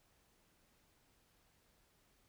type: silence
effects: pink hiss -73 dBFS RMS until 2.28 s